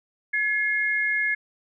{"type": "tone pair together", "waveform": "sine", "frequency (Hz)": [1701, 2144], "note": ["G#6", "C7"], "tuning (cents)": [41, 42], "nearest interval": "major third", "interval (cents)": 401, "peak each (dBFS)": -24, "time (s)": [0.33, 1.35], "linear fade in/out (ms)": 10, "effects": []}